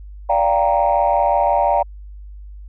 sine chord, G minor seventh, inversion second, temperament equal with one note detuned, 583.3 / 698.5 / 784 / 932.3 Hz, D5 / F5 / G5 / Bb5, -12 / 0 / 0 / 0 cents, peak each -18 dBFS, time 0.29-1.83 s, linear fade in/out 10 ms, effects tanh soft clip ceiling -6 dBFS + added 50 Hz sine -33 dBFS peak until 2.68 s

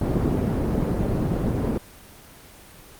white low-pass noise, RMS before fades -23 dBFS, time 0.01-1.78 s, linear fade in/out 5 ms, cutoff 310 Hz, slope 12 dB/octave, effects pink hiss -46 dBFS RMS until 2.99 s + Opus 24 kbps

